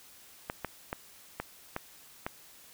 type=clicks; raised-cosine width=0.5 ms; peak=-18 dBFS; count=6; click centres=0.499 / 0.647 / 0.929 / 1.4 / 1.764 / 2.265 s; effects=white hiss -55 dBFS RMS until 2.73 s